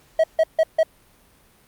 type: tone bursts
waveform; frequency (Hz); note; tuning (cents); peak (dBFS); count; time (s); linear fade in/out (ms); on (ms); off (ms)
triangle; 642; E5; -46; -11; 4; 0.19-0.832; 5; 48; 150
effects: pink hiss -56 dBFS RMS until 1.67 s + Opus 48 kbps